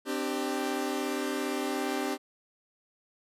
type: chord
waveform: sawtooth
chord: C suspended second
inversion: none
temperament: equal with one note detuned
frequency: 261.6 / 299 / 392 Hz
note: C4 / D4 / G4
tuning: 0 / +31 / 0 cents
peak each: -30 dBFS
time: 0.05-2.18 s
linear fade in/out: 50 ms
effects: resampled to 32000 Hz